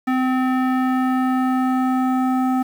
square tone with low-pass filter sweep, 257.5 Hz, C4, 28 cents flat, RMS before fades -19 dBFS, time 0.07-2.63 s, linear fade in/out 10 ms, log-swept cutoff 1800 to 1100 Hz, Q 1.6, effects 7-bit

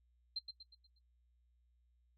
sine tone with echo, 4142 Hz, C8, 18 cents flat, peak -36 dBFS, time 0.36-0.39 s, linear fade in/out 5 ms, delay 120 ms, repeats 5, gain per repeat -7 dB, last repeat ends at 0.99 s, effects noise-tail reverb RT60 0.1 s tail -17 dB re dry + added 60 Hz sine -70 dBFS peak until 2.17 s

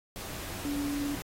sine tone in noise, 286.8 Hz, D4, 41 cents flat, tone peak -30 dBFS, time 0.65-1.15 s, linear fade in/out 0 ms, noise pink, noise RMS -40 dBFS, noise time 0.16-1.22 s, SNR +7 dB, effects AAC 48 kbps

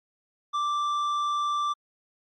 triangle tone with tanh clipping, 1174.7 Hz, D6, in tune, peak -26 dBFS, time 0.53-1.74 s, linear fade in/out 20 ms, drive 12 dB, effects Opus 48 kbps

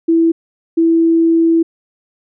sine tone pair in turn, 330 / 330 Hz, E4 / E4, +2 / +2 cents, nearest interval unison, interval 0 cents, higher neither, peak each -8 dBFS, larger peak neither, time 0.08-0.32 / 0.77-1.63 s, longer second, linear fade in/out 10 ms, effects none

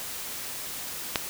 click, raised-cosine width 0.2 ms, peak -5 dBFS, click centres 1.158 s, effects white hiss -36 dBFS RMS until 1.29 s

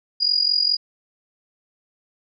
sine tone with amplitude modulation, 4878 Hz, D#8, 35 cents flat, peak -13 dBFS, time 0.2-0.77 s, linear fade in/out 20 ms, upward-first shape sine, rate 44.8 Hz, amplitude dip 80%, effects none

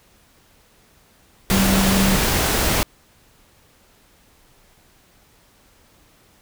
sine tone in noise, 193 Hz, G3, 27 cents flat, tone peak -17 dBFS, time 1.51-2.16 s, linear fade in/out 0 ms, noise pink, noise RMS -19 dBFS, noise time 1.5-2.83 s, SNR -1 dB, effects pink hiss -55 dBFS RMS until 6.41 s

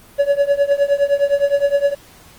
triangle tone with tremolo, 566 Hz, C#5, 36 cents sharp, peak -7 dBFS, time 0.18-1.95 s, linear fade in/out 20 ms, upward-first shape triangle, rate 9.7 Hz, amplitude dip 95%, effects pink hiss -45 dBFS RMS until 2.38 s + Opus 24 kbps

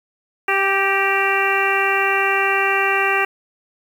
harmonic tone with a mistuned harmonic, 392 Hz, G4, in tune, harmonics 1 / 2 / 3 / 4 / 5 / 6 / 7, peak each -23 / -23 / -23 / -23 / -23 / -23 / -23 dBFS, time 0.48-3.25 s, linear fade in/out 5 ms, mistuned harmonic 5, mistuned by -35 cents, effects 7-bit

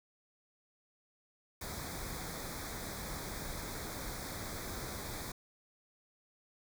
pink band-stop noise, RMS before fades -42 dBFS, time 1.61-5.32 s, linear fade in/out 5 ms, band 2400 to 3400 Hz, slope 96 dB/octave, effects none

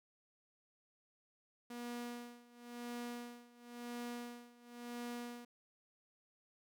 sawtooth tone with tremolo, 240.3 Hz, B3, 47 cents flat, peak -38 dBFS, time 1.7-5.45 s, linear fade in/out 5 ms, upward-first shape sine, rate 0.96 Hz, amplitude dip 90%, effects none

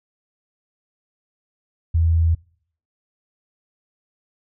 sine tone, 82.41 Hz, E2, in tune, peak -14 dBFS, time 1.94-2.35 s, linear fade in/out 10 ms, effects noise-tail reverb RT60 0.6 s tail -26 dB re dry

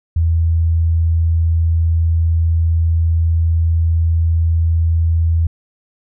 sine tone, 82.41 Hz, E2, in tune, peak -11 dBFS, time 0.16-5.47 s, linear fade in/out 5 ms, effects none

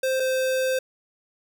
square tone pair in turn, 523.3 / 520 Hz, C5 / C5, 0 / -11 cents, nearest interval unison, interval 11 cents, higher first, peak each -22 dBFS, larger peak neither, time 0.03-0.2 / 0.2-0.79 s, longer second, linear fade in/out 5 ms, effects none

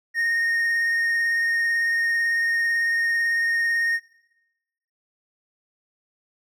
triangle tone with vibrato, 1850 Hz, A#6, 14 cents flat, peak -18 dBFS, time 0.14-4 s, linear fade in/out 50 ms, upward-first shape sine, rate 18 Hz, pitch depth 13 cents each way, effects noise-tail reverb RT60 1.0 s tail -23 dB re dry

